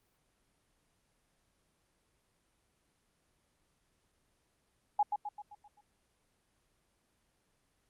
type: tone with echo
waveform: sine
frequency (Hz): 830.6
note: G#5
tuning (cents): 0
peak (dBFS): -24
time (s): 4.99-5.03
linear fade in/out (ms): 5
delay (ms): 130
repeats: 6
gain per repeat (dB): -6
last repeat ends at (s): 5.81
effects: pink hiss -75 dBFS RMS until 7.89 s + Opus 24 kbps